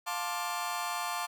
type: chord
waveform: sawtooth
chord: D minor seventh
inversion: first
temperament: just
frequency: 704.8 / 881 / 1057.2 / 1174.7 Hz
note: F5 / A5 / C6 / D6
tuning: +16 / +2 / +18 / 0 cents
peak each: -34 dBFS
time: 0.06-1.27 s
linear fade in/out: 20 ms
effects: none